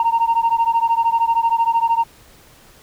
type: beating tone pair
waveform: sine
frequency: 916 / 929 Hz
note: A#5 / A#5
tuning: -31 / -6 cents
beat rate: 13 Hz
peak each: -15 / -16 dBFS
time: 0-2.04 s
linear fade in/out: 2 ms
effects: tanh soft clip ceiling -10 dBFS + pink hiss -48 dBFS RMS until 2.82 s